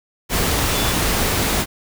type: tone in noise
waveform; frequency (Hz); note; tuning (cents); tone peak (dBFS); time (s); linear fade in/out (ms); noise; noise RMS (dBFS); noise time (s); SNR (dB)
sine; 3469; A7; -25; -27; 0.71-0.94; 50; pink; -19; 0.29-1.66; -11
effects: none